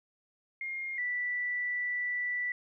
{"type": "tone pair in turn", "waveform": "sine", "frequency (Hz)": [2128, 1968], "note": ["C7", "B6"], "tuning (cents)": [29, -7], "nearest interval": "minor second", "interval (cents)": 136, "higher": "first", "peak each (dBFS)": [-34, -30], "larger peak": "second", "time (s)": [[0.61, 0.98], [0.98, 2.52]], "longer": "second", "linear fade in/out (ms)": 2, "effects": []}